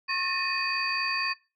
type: tone cluster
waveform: sine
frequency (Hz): 1087 / 1782 / 1846 / 2503 / 4608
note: C#6 / A6 / A#6 / D#7 / D8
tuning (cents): -34 / +22 / -17 / +10 / -34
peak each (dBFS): -32 / -35 / -36 / -30 / -32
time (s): 0.08-1.34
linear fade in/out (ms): 20
effects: noise-tail reverb RT60 0.3 s tail -21 dB re dry + tanh soft clip ceiling -15 dBFS